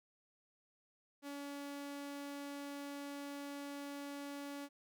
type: tone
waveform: sawtooth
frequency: 283.8 Hz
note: C#4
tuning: 41 cents sharp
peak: -40 dBFS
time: 1.22-4.69 s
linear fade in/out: 50 ms
effects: none